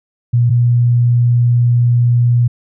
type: tone pair in turn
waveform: sine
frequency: 120 / 120.52 Hz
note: B2 / B2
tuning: -49 / -42 cents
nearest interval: unison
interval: 7 cents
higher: second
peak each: -8 dBFS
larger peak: neither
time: 0.33-0.5 / 0.5-2.48 s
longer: second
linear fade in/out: 10 ms
effects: none